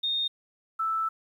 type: tone pair in turn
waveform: sine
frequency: 3680 / 1318.9 Hz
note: A#7 / E6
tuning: -23 / +1 cents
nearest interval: octave + tritone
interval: 1776 cents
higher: first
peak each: -25 dBFS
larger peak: neither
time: 0.03-0.28 / 0.79-1.09 s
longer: second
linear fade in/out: 10 ms
effects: 10-bit